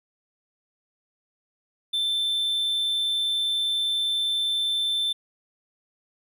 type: tone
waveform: triangle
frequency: 3545 Hz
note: A7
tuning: 12 cents sharp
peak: -21 dBFS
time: 1.93-5.13 s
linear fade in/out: 10 ms
effects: none